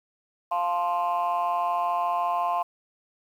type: chord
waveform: sine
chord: F major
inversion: none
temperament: just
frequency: 698.5 / 873.1 / 1047.7 Hz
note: F5 / A5 / C6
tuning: 0 / -14 / +2 cents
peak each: -25 / -28 / -25 dBFS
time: 0.51-2.63 s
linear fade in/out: 10 ms
effects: tanh soft clip ceiling -18 dBFS + 9-bit